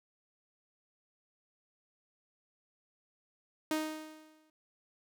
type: tone with exponential decay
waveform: sawtooth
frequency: 311.1 Hz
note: D#4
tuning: in tune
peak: -25 dBFS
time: 3.71-4.5 s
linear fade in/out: 2 ms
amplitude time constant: 170 ms
effects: none